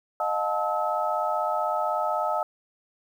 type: tone cluster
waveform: sine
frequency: 617 / 713 / 872 / 1290 Hz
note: D#5 / F5 / A5 / E6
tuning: -15 / +36 / -16 / -38 cents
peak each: -29 dBFS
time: 0.2-2.43 s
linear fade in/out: 2 ms
effects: 9-bit